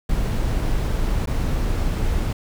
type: noise with dropouts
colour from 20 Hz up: brown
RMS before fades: -21 dBFS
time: 0.09-2.33 s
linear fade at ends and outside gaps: 5 ms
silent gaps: 1.259-1.272 s
effects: none